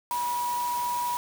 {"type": "tone in noise", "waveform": "sine", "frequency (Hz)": 970, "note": "B5", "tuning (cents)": -31, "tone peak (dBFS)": -26, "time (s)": [0.11, 1.17], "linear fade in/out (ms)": 0, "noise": "white", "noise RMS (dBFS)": -38, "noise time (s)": [0.11, 1.17], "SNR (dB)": 9, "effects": []}